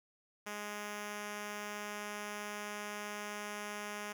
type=tone; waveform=5% pulse; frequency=207.7 Hz; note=G#3; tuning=in tune; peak=-29 dBFS; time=0.46-4.13 s; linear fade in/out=10 ms; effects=none